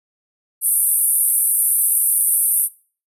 pink band-pass noise, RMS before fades -17 dBFS, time 0.61-2.69 s, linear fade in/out 50 ms, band 9000 to 13000 Hz, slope 96 dB/octave, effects noise-tail reverb RT60 0.4 s tail -20 dB re dry

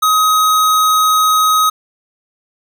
square tone, 1263 Hz, D#6, 26 cents sharp, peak -10 dBFS, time 0.02-1.7 s, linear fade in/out 10 ms, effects none

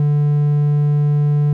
triangle tone, 146.83 Hz, D3, in tune, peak -10 dBFS, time 0-1.53 s, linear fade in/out 2 ms, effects none

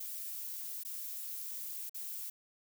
violet noise with dropouts, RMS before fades -42 dBFS, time 0-2.3 s, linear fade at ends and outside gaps 5 ms, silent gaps 0.835-0.849 / 1.895-1.944 s, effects none

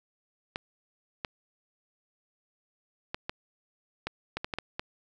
clicks, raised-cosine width 0.3 ms, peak -16 dBFS, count 10, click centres 0.559 / 1.248 / 3.145 / 3.295 / 4.07 / 4.37 / 4.445 / 4.538 / 4.586 / 4.795 s, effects none

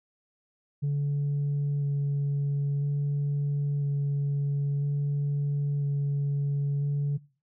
sine tone with vibrato, 142.6 Hz, C#3, 49 cents sharp, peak -22 dBFS, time 0.82-7.18 s, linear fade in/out 20 ms, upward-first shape square, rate 0.5 Hz, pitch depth 9 cents each way, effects noise-tail reverb RT60 0.4 s tail -22 dB re dry + tanh soft clip ceiling -23 dBFS

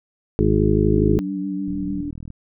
harmonic tone, 52.4 Hz, G#1, 16 cents sharp, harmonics 1 / 2 / 3 / 4 / 6 / 7 / 8, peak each -22 / -22 / -22 / -22 / -22 / -22 / -22 dBFS, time 0.39-1.19 s, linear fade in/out 0 ms
sine tone, 290.8 Hz, D4, 17 cents flat, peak -25 dBFS, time 0.93-2.11 s, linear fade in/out 10 ms
sine tone with vibrato, 190 Hz, F#3, 46 cents sharp, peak -26 dBFS, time 1.13-2.01 s, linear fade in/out 5 ms, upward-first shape sine, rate 6.6 Hz, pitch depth 60 cents each way
click train, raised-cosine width 5 ms, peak -23 dBFS, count 26, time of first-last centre 1.68-2.303 s, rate 40.1 Hz
effects none

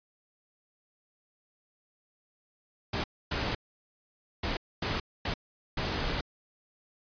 pink noise bursts at uneven times, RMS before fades -31 dBFS, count 6, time 2.93-3.04 / 3.31-3.55 / 4.43-4.57 / 4.82-5 / 5.25-5.34 / 5.77-6.21 s, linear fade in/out 5 ms, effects resampled to 11025 Hz

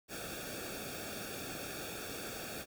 pink noise with comb filter, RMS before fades -43 dBFS, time 0.08-2.66 s, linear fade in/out 50 ms, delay 0.99 ms, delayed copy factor -0.85, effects none

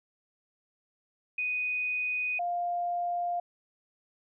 sine tone pair in turn, 2489 / 700.9 Hz, D#7 / F5, 0 / +6 cents, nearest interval octave + minor seventh, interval 2194 cents, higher first, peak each -28 dBFS, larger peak neither, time 1.38-2.39 / 2.39-3.4 s, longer neither, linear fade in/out 5 ms, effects none

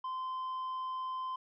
triangle tone with tanh clipping, 1034 Hz, C6, 21 cents flat, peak -36 dBFS, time 0.04-1.36 s, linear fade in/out 5 ms, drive 8 dB, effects none

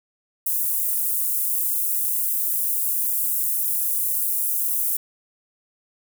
pink high-pass noise, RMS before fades -23 dBFS, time 0.46-4.97 s, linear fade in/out 5 ms, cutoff 11000 Hz, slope 24 dB/octave, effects none

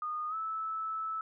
sine tone with pitch glide, 1228 to 1308.6 Hz, D#6 to E6, -23 to -13 cents, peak -33 dBFS, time 0.02-1.21 s, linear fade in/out 2 ms, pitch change +110 cents, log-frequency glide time 0.29-0.35 s, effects none

